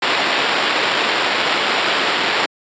white noise with sample-and-hold, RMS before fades -17 dBFS, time 0.02-2.46 s, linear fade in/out 5 ms, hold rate 6300 Hz, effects high-pass 300 Hz 12 dB/octave + resampled to 16000 Hz

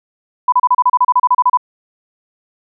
sine tone bursts, 996 Hz, B5, 14 cents sharp, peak -7 dBFS, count 15, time 0.48-1.573 s, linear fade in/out 5 ms, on 43 ms, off 32 ms, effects none

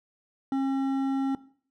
sine tone with hard clipping, 270 Hz, C#4, 45 cents flat, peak -26 dBFS, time 0.52-1.35 s, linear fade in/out 2 ms, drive 9 dB, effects noise-tail reverb RT60 0.5 s tail -18 dB re dry

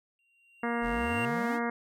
triangle tone with exponential growth, 2761 Hz, F7, 20 cents flat, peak -30 dBFS, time 0.19-1.25 s, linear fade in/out 1 ms, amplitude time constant 230 ms
harmonic tone, 235.7 Hz, A#3, 19 cents sharp, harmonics 1 / 2 / 3 / 4 / 5 / 6 / 7 / 8 / 9, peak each -32 / -35 / -37 / -38 / -39 / -40 / -40 / -41 / -42 dBFS, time 0.63-1.7 s, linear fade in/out 5 ms
square exponential sweep, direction up, 37 to 329.6 Hz, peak -37 dBFS, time 0.81-1.6 s, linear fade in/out 50 ms
effects none

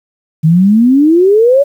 sine exponential sweep, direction up, 152.6 to 580 Hz, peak -4 dBFS, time 0.43-1.64 s, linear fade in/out 20 ms, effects 7-bit

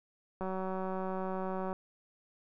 click train, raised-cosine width 1 ms, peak -24 dBFS, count 249, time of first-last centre 0.41-1.729 s, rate 188 Hz, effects none

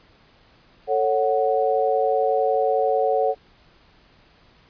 sine chord, F# minor, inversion first, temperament just, 444 / 555 / 740 Hz, A4 / C#5 / F#5, +16 / +2 / 0 cents, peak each -22 dBFS, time 0.87-3.35 s, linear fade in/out 50 ms, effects pink hiss -55 dBFS RMS until 4.69 s + resampled to 11025 Hz

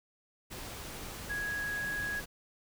sine tone in noise, 1661.2 Hz, G#6, in tune, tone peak -33 dBFS, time 1.29-2.21 s, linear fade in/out 20 ms, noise pink, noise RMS -43 dBFS, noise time 0.5-2.26 s, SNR +7 dB, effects none

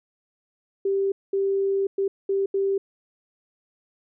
sine tone bursts at uneven times, 392 Hz, G4, in tune, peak -20 dBFS, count 5, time 0.85-1.12 / 1.33-1.87 / 1.98-2.08 / 2.29-2.46 / 2.54-2.78 s, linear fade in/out 5 ms, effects none

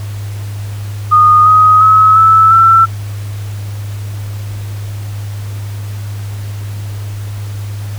sine tone with pitch steps, 1231 / 1256.9 / 1283.3 / 1310.2 / 1337.8 Hz, D#6 / D#6 / E6 / E6 / E6, -19 / +17 / -47 / -11 / +25 cents, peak -3 dBFS, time 1.11-2.86 s, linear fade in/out 20 ms, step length 350 ms, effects added 102 Hz sine -19 dBFS peak until 7.98 s + pink hiss -35 dBFS RMS until 7.98 s

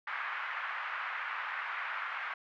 pink band-pass noise, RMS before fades -38 dBFS, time 0.07-2.34 s, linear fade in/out 5 ms, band 1100 to 2100 Hz, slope 24 dB/octave, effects none

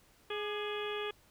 harmonic tone with a mistuned harmonic, 418.2 Hz, G#4, 12 cents sharp, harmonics 1 / 2 / 3 / 4 / 5 / 6 / 7 / 8, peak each -37 / -47 / -44 / -46 / -50 / -45 / -48 / -45 dBFS, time 0.3-1.11 s, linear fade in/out 5 ms, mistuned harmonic 3, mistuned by -61 cents, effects pink hiss -65 dBFS RMS until 1.3 s

